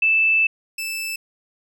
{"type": "tone pair in turn", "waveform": ["sine", "sawtooth"], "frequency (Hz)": [2637, 2637], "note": ["E7", "E7"], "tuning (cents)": [0, 0], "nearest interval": "unison", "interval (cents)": 0, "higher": "neither", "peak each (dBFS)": [-14, -22], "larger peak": "first", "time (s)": [[0.02, 0.47], [0.78, 1.16]], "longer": "first", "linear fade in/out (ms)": 5, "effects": []}